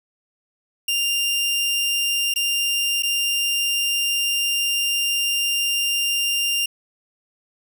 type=tone with dropouts; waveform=sawtooth; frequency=2794 Hz; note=F7; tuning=in tune; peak=-16 dBFS; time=0.88-6.66 s; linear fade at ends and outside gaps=5 ms; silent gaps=2.34-2.359 / 3.024-3.032 s; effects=none